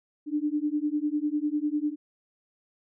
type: beating tone pair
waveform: sine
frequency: 293.3 / 303.3 Hz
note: D4 / D#4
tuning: -2 / -44 cents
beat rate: 10 Hz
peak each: -28 dBFS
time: 0.26-1.96 s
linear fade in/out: 50 ms
effects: none